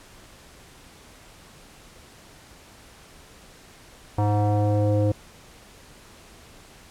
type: tone with low-pass filter sweep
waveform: square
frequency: 104.2 Hz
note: G#2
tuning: 6 cents sharp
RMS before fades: -21 dBFS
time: 4.18-5.12 s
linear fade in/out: 5 ms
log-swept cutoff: 870 to 480 Hz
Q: 3.2
effects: pink hiss -49 dBFS RMS until 6.9 s + low-pass 11000 Hz 12 dB/octave